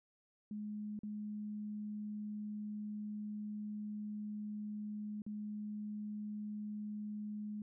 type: tone with dropouts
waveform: sine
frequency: 210.1 Hz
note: G#3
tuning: 20 cents sharp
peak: -40 dBFS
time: 0.51-7.62 s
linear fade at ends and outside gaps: 2 ms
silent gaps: 0.991-1.033 / 5.22-5.264 s
effects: none